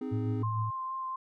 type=chord; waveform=triangle; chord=Ab major; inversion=first; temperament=just; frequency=259.6 / 311.5 / 415.3 Hz; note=C4 / Eb4 / Ab4; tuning=-13 / +2 / 0 cents; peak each=-33 / -38 / -38 dBFS; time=0.01-0.43 s; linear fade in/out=5 ms
type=tone with tremolo; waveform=sine; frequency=109.9 Hz; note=A2; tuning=2 cents flat; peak=-28 dBFS; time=0.11-0.71 s; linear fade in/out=20 ms; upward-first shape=sine; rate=6.6 Hz; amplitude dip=35%
type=tone with vibrato; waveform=sine; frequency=1050 Hz; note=C6; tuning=6 cents sharp; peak=-33 dBFS; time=0.43-1.16 s; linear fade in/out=5 ms; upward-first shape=sine; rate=4.3 Hz; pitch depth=12 cents each way
effects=none